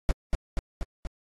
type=noise with echo; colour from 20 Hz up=brown; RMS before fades=-19 dBFS; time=0.09-0.11 s; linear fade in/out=0 ms; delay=240 ms; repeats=4; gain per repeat=-3 dB; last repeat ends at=1.07 s; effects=AAC 32 kbps